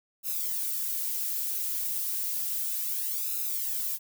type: noise with flanger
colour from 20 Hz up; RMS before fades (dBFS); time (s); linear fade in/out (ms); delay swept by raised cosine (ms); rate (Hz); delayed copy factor
violet; -31; 0.23-3.99; 50; 0.76 to 4.06; 0.32; +0.8
effects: none